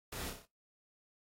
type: noise with echo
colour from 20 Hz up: pink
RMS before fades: -44 dBFS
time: 0.12-0.3 s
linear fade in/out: 5 ms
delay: 31 ms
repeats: 5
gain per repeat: -4 dB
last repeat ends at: 0.455 s
effects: noise-tail reverb RT60 0.2 s tail -20 dB re dry + AAC 48 kbps